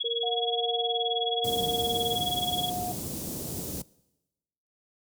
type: tone with tremolo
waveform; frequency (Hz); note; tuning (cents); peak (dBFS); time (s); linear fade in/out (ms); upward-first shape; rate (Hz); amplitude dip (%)
sine; 3342; G#7; +10; -25; 0-2.7; 10; sine; 19; 100
type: tone with pitch glide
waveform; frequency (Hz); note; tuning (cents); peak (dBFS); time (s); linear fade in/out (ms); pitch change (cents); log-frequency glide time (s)
sine; 466.2 to 463; A#4 to A#4; 0 to -12; -30; 0.04-2.15; 5; -12; 0.26-1.15
type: tone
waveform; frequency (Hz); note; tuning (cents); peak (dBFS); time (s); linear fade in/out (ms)
sine; 720; F#5; -47; -31; 0.23-2.92; 5
type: band-stop noise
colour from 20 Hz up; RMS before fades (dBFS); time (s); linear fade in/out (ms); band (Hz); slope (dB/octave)
pink; -33; 1.44-3.82; 5; 410 to 7000; 12
effects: noise-tail reverb RT60 1.0 s tail -22 dB re dry + high-pass 100 Hz 12 dB/octave